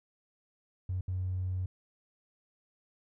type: tone bursts at uneven times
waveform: triangle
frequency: 92.2 Hz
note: F#2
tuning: 6 cents flat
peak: -27 dBFS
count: 2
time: 0.89-1.01 / 1.08-1.66 s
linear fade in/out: 5 ms
effects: tanh soft clip ceiling -28 dBFS